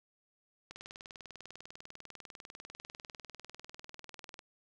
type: click train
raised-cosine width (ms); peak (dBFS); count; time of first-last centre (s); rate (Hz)
0.2; -30; 75; 0.71-4.392; 20.1
effects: none